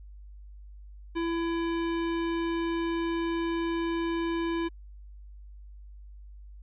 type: tone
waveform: square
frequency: 334.6 Hz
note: E4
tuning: 26 cents sharp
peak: -28 dBFS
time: 1.15-4.69 s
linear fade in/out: 20 ms
effects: added 50 Hz sine -44 dBFS peak until 6.62 s + resampled to 8000 Hz